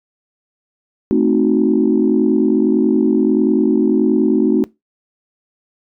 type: chord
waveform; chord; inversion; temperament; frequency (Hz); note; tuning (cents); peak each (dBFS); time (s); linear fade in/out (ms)
sine; A diminished seventh; none; equal; 220 / 261.6 / 311.1 / 370; A3 / C4 / Eb4 / Gb4; 0 / 0 / 0 / 0; -16; 1.11-4.64; 0
effects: noise-tail reverb RT60 0.2 s tail -22 dB re dry + tanh soft clip ceiling -2 dBFS